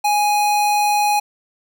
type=tone; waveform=square; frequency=830.6 Hz; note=G#5; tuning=in tune; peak=-15 dBFS; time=0.04-1.2 s; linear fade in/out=10 ms; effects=none